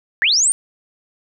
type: linear sweep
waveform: sine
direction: up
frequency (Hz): 1608 to 9180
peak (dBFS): -12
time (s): 0.22-0.52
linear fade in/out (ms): 0
effects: none